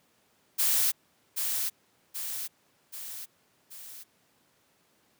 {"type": "noise with echo", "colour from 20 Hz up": "blue", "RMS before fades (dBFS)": -25, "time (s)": [0.58, 0.92], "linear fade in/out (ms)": 20, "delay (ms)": 780, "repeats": 4, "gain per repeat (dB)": -5, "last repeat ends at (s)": 4.04, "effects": ["pink hiss -67 dBFS RMS until 5.19 s", "high-pass 150 Hz 12 dB/octave"]}